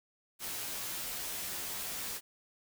white noise with comb filter, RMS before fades -39 dBFS, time 0.39-2.21 s, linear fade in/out 50 ms, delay 13 ms, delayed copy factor -0.75, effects none

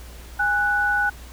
sine tone pair together, 820 / 1481.5 Hz, G#5 / F#6, -22 / +2 cents, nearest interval minor seventh, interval 1024 cents, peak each -24 / -19 dBFS, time 0.39-1.1 s, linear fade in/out 10 ms, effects added 60 Hz sine -39 dBFS peak until 1.32 s + pink hiss -45 dBFS RMS until 1.32 s

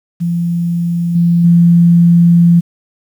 sine tone with level steps, 171.2 Hz, F3, 34 cents flat, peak -12 / -7 / -4 dBFS, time 0.2-2.61 s, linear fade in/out 20 ms, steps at 1.15 / 1.44 s, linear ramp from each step 5 ms, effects 7-bit

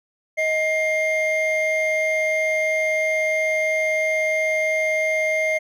triangle tone pair together, 629 / 2116 Hz, D#5 / C7, +19 / +19 cents, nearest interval octave + major sixth, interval 2100 cents, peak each -19 dBFS, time 0.37-5.59 s, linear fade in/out 20 ms, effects tanh soft clip ceiling -10 dBFS

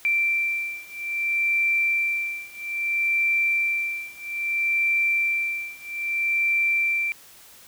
sine beating tone pair, 2349 / 2349.61 Hz, D7 / D7, 0 / 0 cents, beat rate 0.61 Hz, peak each -25 / -24 dBFS, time 0.05-7.12 s, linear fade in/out 0 ms, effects white hiss -49 dBFS RMS until 7.67 s

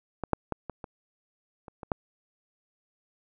clicks, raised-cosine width 1 ms, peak -17 / -8 / -15 / -21 / -24 / -29 / -25 / -12 dBFS, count 8, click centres 0.237 / 0.333 / 0.523 / 0.697 / 0.842 / 1.682 / 1.832 / 1.918 s, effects none

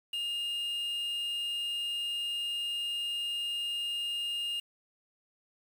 triangle tone with quantisation, 2830 Hz, F7, 22 cents sharp, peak -30 dBFS, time 0.13-4.6 s, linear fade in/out 5 ms, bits 8, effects none

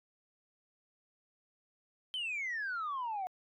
sine exponential sweep, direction down, 3136 to 721 Hz, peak -33 dBFS, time 2.14-3.27 s, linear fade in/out 0 ms, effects tanh soft clip ceiling -32 dBFS

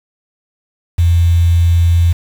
sine tone with quantisation, 85.2 Hz, F2, 42 cents flat, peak -7 dBFS, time 0.98-2.13 s, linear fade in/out 10 ms, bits 5, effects none

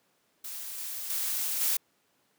blue noise with level steps, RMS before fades -39 / -37 / -31 / -27 dBFS, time 0.44-1.77 s, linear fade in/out 5 ms, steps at 0.78 / 1.1 / 1.61 s, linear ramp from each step 2 ms, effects pink hiss -70 dBFS RMS until 2.38 s + high-pass 200 Hz 12 dB/octave

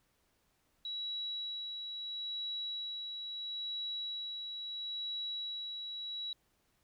sine tone with tremolo, 3900 Hz, B7, 23 cents flat, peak -36 dBFS, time 0.85-6.33 s, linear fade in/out 2 ms, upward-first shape sine, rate 0.75 Hz, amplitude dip 35%, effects pink hiss -75 dBFS RMS until 6.83 s

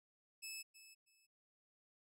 15% pulse tone with echo, 2607 Hz, E7, 20 cents flat, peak -39 dBFS, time 0.42-0.63 s, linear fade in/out 20 ms, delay 320 ms, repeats 2, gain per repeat -13 dB, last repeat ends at 1.27 s, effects none

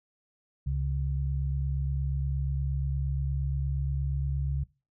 sine tone pair together, 68.6 / 137.1 Hz, C#2 / C#3, -17 / -19 cents, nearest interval octave, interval 1198 cents, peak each -29 / -30 dBFS, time 0.66-4.64 s, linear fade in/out 10 ms, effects noise-tail reverb RT60 0.3 s tail -21 dB re dry

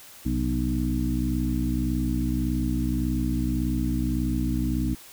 harmonic tone with a mistuned harmonic, 61.74 Hz, B1, in tune, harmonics 1 / 2 / 3 / 4 / 5, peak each -27 / -31 / -32 / -28 / -30 dBFS, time 0.25-4.95 s, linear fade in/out 10 ms, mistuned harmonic 2, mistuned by +73 cents, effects white hiss -47 dBFS RMS until 5.12 s

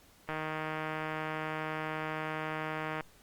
click train, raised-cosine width 0.5 ms, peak -21 dBFS, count 425, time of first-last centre 0.29-3.008 s, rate 156 Hz, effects pink hiss -61 dBFS RMS until 3.22 s + Opus 48 kbps

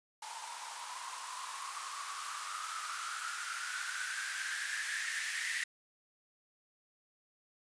violet noise with band-pass filter sweep, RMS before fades -40 dBFS, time 0.22-5.64 s, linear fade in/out 5 ms, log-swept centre 880 to 1900 Hz, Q 9.4, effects resampled to 22050 Hz

